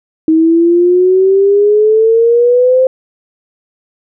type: exponential sweep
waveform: sine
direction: up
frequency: 315.8 to 523.3 Hz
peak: -5 dBFS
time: 0.28-2.87 s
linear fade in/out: 2 ms
effects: none